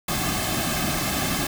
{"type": "noise with comb filter", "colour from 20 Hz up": "pink", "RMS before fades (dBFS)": -25, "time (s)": [0.08, 1.47], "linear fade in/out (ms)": 5, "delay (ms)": 2.1, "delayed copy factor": -0.7, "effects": []}